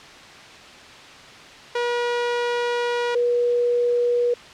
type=tone pair in turn; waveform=sawtooth / sine; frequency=481 / 482.8 Hz; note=B4 / B4; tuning=-46 / -39 cents; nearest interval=unison; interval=7 cents; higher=second; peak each=-17 dBFS; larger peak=neither; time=1.75-3.15 / 3.15-4.34 s; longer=first; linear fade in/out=5 ms; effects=white hiss -42 dBFS RMS until 4.53 s + low-pass 4000 Hz 12 dB/octave